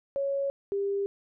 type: tone pair in turn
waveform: sine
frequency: 554.4 / 398.5 Hz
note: C#5 / G4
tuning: 0 / +28 cents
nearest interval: tritone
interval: 572 cents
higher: first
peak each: -26 dBFS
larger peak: neither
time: 0.16-0.5 / 0.72-1.06 s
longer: neither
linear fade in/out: 0 ms
effects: none